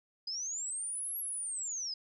sine linear two-way sweep, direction up then down, 4903 to 11490 to 4903 Hz, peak -35 dBFS, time 0.27-1.94 s, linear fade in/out 5 ms, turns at 1.18 s, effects none

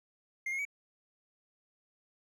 triangle tone with pitch steps, 2112 / 2155 / 2266 Hz, C7 / C#7 / C#7, +16 / -49 / +37 cents, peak -31 dBFS, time 0.46-0.652 s, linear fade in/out 5 ms, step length 64 ms, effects none

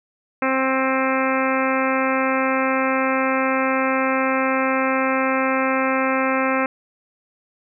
harmonic tone with a mistuned harmonic, 264 Hz, C4, 16 cents sharp, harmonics 1 / 2 / 3 / 4 / 5 / 6 / 7 / 8 / 9 / 10, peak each -23 / -23 / -28 / -26 / -26 / -29 / -31 / -29 / -31 / -33 dBFS, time 0.42-6.66 s, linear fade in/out 2 ms, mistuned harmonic 10, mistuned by -22 cents, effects none

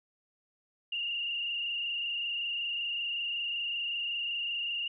sine tone with frequency modulation, 2816 Hz, F7, 14 cents sharp, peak -31 dBFS, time 0.92-4.88 s, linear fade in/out 5 ms, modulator 25.3 Hz, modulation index 2.6, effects none

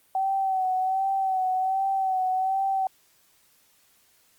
sine tone with vibrato, 761 Hz, F#5, 48 cents sharp, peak -22 dBFS, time 0.15-2.87 s, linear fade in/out 2 ms, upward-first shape sine, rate 1.3 Hz, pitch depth 39 cents each way, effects white hiss -62 dBFS RMS until 4.38 s + Opus 32 kbps

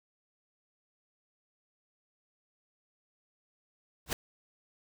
pink noise with exponential growth, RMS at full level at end -25 dBFS, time 4.06-4.13 s, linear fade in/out 2 ms, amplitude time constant 15 ms, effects none

